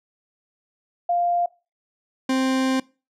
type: tone pair in turn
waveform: sine / 40% pulse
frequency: 698.5 / 262.3 Hz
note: F5 / C4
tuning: 0 / +4 cents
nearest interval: octave + perfect fourth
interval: 1696 cents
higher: first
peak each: -18 dBFS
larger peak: neither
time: 1.09-1.46 / 2.29-2.8 s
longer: second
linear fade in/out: 5 ms
effects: noise-tail reverb RT60 0.3 s tail -22 dB re dry + low-pass 8000 Hz 12 dB/octave